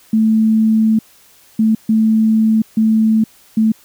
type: tone bursts at uneven times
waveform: sine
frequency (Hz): 220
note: A3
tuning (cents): 0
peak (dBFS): -9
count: 5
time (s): 0.13-0.99 / 1.59-1.75 / 1.89-2.62 / 2.77-3.24 / 3.57-3.72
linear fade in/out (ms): 5
effects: white hiss -48 dBFS RMS until 3.84 s